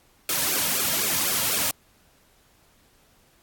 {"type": "noise with flanger", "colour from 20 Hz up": "white", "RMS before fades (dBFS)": -24, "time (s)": [0.29, 1.71], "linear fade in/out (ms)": 2, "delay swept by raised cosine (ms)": [1, 2.7], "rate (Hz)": 4, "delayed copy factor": -0.85, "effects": ["pink hiss -60 dBFS RMS until 3.42 s", "AAC 64 kbps"]}